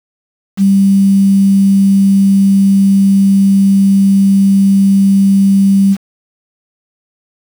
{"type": "tone with quantisation", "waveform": "sine", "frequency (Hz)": 196, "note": "G3", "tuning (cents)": 0, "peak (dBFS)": -5, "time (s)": [0.57, 5.97], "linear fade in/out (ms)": 50, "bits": 5, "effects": []}